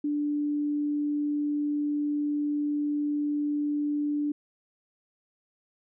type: tone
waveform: sine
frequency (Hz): 293.7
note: D4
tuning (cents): 0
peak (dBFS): -25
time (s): 0.04-4.32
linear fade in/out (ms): 5
effects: none